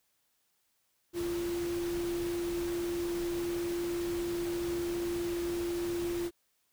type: tone in noise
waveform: sine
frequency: 345.2 Hz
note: F4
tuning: 20 cents flat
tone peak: -31 dBFS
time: 1.13-6.31 s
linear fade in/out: 50 ms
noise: pink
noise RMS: -43 dBFS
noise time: 1.13-6.31 s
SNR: +9 dB
effects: white hiss -75 dBFS RMS until 6.72 s